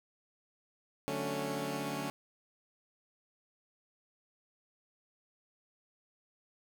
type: chord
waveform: 15% pulse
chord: D major seventh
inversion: none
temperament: equal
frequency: 146.83 / 185 / 220 / 277.2 Hz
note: D3 / F#3 / A3 / C#4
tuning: 0 / 0 / 0 / 0 cents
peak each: -34 / -37 / -35 / -32 dBFS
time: 1.08-2.1 s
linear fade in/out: 0 ms
effects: none